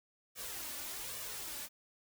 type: noise with flanger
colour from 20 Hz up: white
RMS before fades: -43 dBFS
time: 0.35-1.69 s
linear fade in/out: 50 ms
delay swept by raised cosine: 1.7 to 3.5 ms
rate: 1.2 Hz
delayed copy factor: +0.55
effects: none